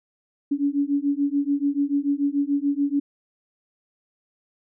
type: beating tone pair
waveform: sine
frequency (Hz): 280.5 / 287.4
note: C#4 / D4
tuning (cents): +21 / -37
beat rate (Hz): 6.9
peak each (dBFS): -23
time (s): 0.51-3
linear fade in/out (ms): 10
effects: none